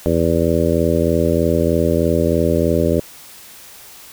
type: harmonic tone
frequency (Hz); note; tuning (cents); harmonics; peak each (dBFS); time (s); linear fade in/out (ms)
83.2; E2; +17; 1 / 2 / 3 / 4 / 5 / 6 / 7; -21 / -21 / -21 / -21 / -21 / -21 / -21; 0.06-3; 0
effects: white hiss -40 dBFS RMS until 4.12 s